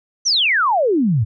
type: exponential sweep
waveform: sine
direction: down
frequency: 6260 to 98 Hz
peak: -13 dBFS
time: 0.25-1.25 s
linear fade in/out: 20 ms
effects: none